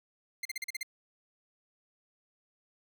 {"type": "tone bursts", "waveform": "sawtooth", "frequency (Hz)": 2093, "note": "C7", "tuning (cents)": 0, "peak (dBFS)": -30, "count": 7, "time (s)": [0.43, 0.831], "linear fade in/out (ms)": 5, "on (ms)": 23, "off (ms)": 40, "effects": []}